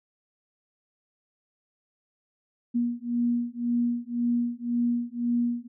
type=beating tone pair; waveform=sine; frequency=238.1 / 240 Hz; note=A#3 / B3; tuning=+37 / -49 cents; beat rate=1.9 Hz; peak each=-27 dBFS; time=2.74-5.68 s; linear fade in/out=20 ms; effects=none